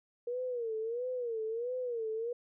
sine tone with vibrato, 471.6 Hz, A#4, 20 cents sharp, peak -33 dBFS, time 0.27-2.33 s, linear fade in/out 5 ms, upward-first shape sine, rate 1.5 Hz, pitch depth 130 cents each way, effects none

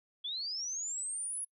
sine linear sweep, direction up, 3322 to 10548 Hz, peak -35 dBFS, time 0.24-1.45 s, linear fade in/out 10 ms, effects noise-tail reverb RT60 0.1 s tail -25 dB re dry

